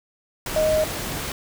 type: tone in noise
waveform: sine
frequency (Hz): 622.3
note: D#5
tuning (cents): 0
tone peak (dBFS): -17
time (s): 0.56-0.84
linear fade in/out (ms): 2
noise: pink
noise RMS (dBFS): -29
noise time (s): 0.46-1.32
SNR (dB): +9
effects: none